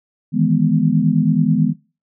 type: chord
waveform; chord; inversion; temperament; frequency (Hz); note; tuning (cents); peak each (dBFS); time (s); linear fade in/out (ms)
sine; E major seventh; third; equal; 155.56 / 164.81 / 207.7 / 246.9; D#3 / E3 / G#3 / B3; 0 / 0 / 0 / 0; -18; 0.32-1.74; 50
effects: noise-tail reverb RT60 0.3 s tail -17 dB re dry